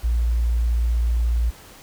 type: tone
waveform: sine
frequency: 58.27 Hz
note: A#1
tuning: in tune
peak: -17 dBFS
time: 0.03-1.51 s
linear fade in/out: 20 ms
effects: pink hiss -45 dBFS RMS until 1.82 s